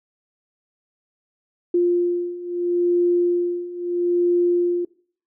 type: beating tone pair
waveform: sine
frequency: 350 / 350.76 Hz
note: F4 / F4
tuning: +4 / +8 cents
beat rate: 0.76 Hz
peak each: -22 / -19 dBFS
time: 1.74-4.85 s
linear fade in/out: 5 ms
effects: noise-tail reverb RT60 0.5 s tail -21 dB re dry